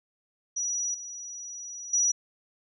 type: tone with level steps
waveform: sine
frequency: 5840 Hz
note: F#8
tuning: 24 cents flat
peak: -27 / -37 / -21 dBFS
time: 0.56-2.12 s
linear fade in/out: 10 ms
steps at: 0.94 / 1.93 s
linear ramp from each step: 5 ms
effects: none